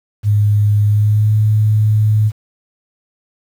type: tone with pitch glide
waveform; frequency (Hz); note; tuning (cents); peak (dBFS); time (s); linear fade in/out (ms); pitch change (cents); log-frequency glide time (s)
sine; 104 to 107.23; G#2 to A2; +3 to -44; -9; 0.23-2.32; 50; +53; 0.85-1.34
effects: 7-bit